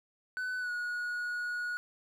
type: tone with pitch glide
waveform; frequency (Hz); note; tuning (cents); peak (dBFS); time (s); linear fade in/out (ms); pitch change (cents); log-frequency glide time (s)
triangle; 1503 to 1453.5; F#6 to F#6; +27 to -31; -31; 0.37-1.77; 0; -58; 0.59-0.71
effects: none